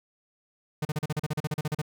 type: tone bursts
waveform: 45% pulse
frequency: 151.4 Hz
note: D#3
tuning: 47 cents flat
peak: -26 dBFS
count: 15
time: 0.82-1.817 s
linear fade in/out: 5 ms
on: 31 ms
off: 38 ms
effects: none